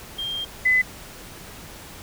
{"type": "tone pair in turn", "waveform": "sine", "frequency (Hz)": [3197, 2014], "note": ["G7", "B6"], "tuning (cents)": [33, 33], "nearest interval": "minor sixth", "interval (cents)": 800, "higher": "first", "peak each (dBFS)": [-26, -15], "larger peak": "second", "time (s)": [[0.18, 0.45], [0.65, 0.82]], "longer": "first", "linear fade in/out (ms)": 10, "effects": ["pink hiss -41 dBFS RMS until 2.02 s"]}